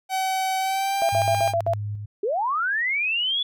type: tone with pitch glide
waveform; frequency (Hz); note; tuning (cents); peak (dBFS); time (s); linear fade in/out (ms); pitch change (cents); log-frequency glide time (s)
45% pulse; 759 to 801.4; F#5 to G5; +44 to +38; -22; 0.09-1.54; 50; +94; 0.58-1.12
type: tone bursts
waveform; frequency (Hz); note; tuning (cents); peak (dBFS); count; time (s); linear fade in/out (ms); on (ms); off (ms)
sine; 675; E5; +41; -19; 6; 1.02-1.735; 0; 70; 59
type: tone with tremolo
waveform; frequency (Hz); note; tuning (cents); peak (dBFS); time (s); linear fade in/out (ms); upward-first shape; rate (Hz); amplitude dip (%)
sine; 103.83; G#2; 0; -26; 1.12-2.06; 10; square; 1.8; 40
type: linear sweep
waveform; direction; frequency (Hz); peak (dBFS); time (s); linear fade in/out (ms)
sine; up; 376.3 to 3464; -21; 2.23-3.43; 5
effects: none